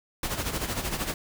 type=noise with tremolo; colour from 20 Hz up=pink; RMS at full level=-28 dBFS; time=0.23-1.14 s; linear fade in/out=2 ms; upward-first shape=sine; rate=13 Hz; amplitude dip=65%; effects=none